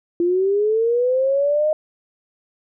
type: linear sweep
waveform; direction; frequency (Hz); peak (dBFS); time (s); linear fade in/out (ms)
sine; up; 340 to 622.3; -15; 0.2-1.73; 2
effects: none